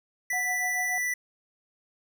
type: tone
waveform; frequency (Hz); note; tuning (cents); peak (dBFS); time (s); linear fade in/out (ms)
square; 1975.5; B6; 0; -27; 0.3-1.14; 5
type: tone with tremolo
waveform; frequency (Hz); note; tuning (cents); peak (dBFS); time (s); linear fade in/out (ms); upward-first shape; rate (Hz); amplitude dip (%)
sine; 733; F#5; -16; -30; 0.33-0.98; 0; triangle; 6.9; 90
effects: none